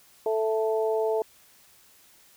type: harmonic tone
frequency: 220 Hz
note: A3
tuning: in tune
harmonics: 2 / 3 / 4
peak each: -24 / -29 / -33 dBFS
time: 0.26-1.22 s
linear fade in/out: 2 ms
effects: white hiss -57 dBFS RMS until 2.36 s